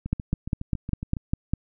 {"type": "two click trains", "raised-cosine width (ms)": 5, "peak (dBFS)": [-10, -19], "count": [8, 9], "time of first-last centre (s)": [[0.13, 1.536], [0.06, 1.168]], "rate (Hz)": [4.98, 7.22], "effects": []}